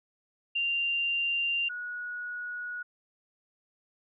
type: tone pair in turn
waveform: sine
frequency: 2782 / 1458.5 Hz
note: F7 / F#6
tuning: -7 / -25 cents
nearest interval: major seventh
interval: 1118 cents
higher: first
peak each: -26 / -34 dBFS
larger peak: first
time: 0.55-1.69 / 1.69-2.83 s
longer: neither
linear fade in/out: 10 ms
effects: none